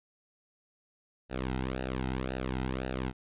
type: tone with flanger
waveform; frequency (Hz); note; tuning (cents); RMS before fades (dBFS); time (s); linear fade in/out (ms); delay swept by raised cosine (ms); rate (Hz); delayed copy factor
sawtooth; 64.5; C2; -24; -34; 1.29-3.13; 50; 0.9 to 1.78; 1.9; -0.8
effects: resampled to 8000 Hz